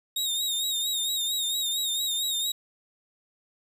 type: tone with vibrato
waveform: sawtooth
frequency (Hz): 3729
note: A#7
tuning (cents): 0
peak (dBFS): -23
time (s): 0.16-2.52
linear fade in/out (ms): 5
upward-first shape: sine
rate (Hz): 4.4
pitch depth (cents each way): 60
effects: 9-bit